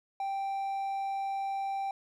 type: tone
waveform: triangle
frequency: 784 Hz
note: G5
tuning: in tune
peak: -29 dBFS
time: 0.2-1.91 s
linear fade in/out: 2 ms
effects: none